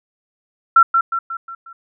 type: tone with echo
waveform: sine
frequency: 1354 Hz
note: E6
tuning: 46 cents sharp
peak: -5 dBFS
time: 0.76-0.83 s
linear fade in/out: 5 ms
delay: 180 ms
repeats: 5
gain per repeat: -6 dB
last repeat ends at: 1.73 s
effects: none